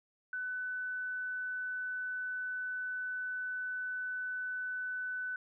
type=tone; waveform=sine; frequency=1500 Hz; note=F#6; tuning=23 cents sharp; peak=-35 dBFS; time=0.33-5.36 s; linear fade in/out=2 ms; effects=none